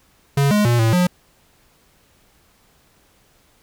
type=tone with pitch steps; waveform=square; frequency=140.2 / 208.7 / 119.5 / 112.8 / 179.1 Hz; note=C#3 / G#3 / A#2 / A2 / F3; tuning=+20 / +9 / +43 / +44 / +44 cents; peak=-14 dBFS; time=0.37-1.07 s; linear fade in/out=5 ms; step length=140 ms; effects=pink hiss -57 dBFS RMS until 3.62 s